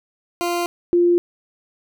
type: tone pair in turn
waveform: 20% pulse / sine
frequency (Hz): 347.4 / 348.7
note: F4 / F4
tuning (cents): -9 / -3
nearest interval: unison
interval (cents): 6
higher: second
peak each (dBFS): -15 / -12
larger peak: second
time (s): 0.41-0.66 / 0.93-1.18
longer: neither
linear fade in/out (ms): 0
effects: none